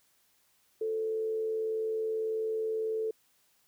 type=tone with frequency modulation; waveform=sine; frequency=440 Hz; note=A4; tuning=in tune; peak=-29 dBFS; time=0.81-3.11 s; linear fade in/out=5 ms; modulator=81.7 Hz; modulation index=0.25; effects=white hiss -69 dBFS RMS until 3.67 s